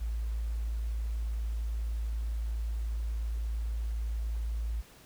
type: tone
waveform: sine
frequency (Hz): 55.7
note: A1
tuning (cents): +22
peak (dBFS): -30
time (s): 0-4.82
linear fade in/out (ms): 20
effects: pink hiss -56 dBFS RMS until 5.05 s